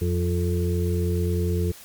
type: harmonic tone with a mistuned harmonic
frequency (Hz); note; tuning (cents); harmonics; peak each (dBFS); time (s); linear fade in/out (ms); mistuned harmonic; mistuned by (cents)
87.31; F2; 0; 1 / 2 / 4 / 5; -22 / -28 / -30 / -30; 0.01-1.72; 10; 2; +24
effects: white hiss -45 dBFS RMS until 1.84 s + MP3 96 kbps